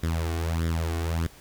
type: tone with flanger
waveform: sawtooth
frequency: 82.41 Hz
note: E2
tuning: in tune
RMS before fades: -27 dBFS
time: 0.03-1.27 s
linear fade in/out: 5 ms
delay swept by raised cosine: 0.56 to 2.76 ms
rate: 1.6 Hz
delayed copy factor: +0.75
effects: pink hiss -51 dBFS RMS until 1.4 s